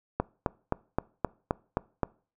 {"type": "click train", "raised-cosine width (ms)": 1, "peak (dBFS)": -11, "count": 8, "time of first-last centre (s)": [0.2, 2.032], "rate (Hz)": 3.82, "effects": ["noise-tail reverb RT60 0.4 s tail -23 dB re dry"]}